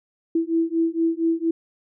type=beating tone pair; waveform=sine; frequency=327.6 / 331.9 Hz; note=E4 / E4; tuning=-11 / +12 cents; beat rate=4.3 Hz; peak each=-22 dBFS; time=0.35-1.51 s; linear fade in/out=5 ms; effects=none